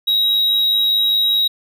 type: tone with amplitude modulation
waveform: triangle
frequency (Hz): 3826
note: A#7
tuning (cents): +44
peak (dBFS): -10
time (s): 0.07-1.48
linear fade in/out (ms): 10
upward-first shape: sine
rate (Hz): 105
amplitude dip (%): 35
effects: none